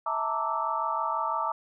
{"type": "tone cluster", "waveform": "sine", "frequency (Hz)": [652, 878, 924, 1168, 1309], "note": ["E5", "A5", "A#5", "D6", "E6"], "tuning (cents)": [-19, -4, -16, -10, -13], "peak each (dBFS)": [-36, -33, -32, -30, -35], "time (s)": [0.06, 1.52], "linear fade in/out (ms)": 5, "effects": []}